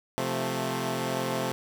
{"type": "chord", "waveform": "10% pulse", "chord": "F major", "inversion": "second", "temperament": "equal with one note detuned", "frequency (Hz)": [131.19, 174.61, 220], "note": ["C3", "F3", "A3"], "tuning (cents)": [5, 0, 0], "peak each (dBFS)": [-23, -26, -24], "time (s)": [0.18, 1.52], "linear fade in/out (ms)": 0, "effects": []}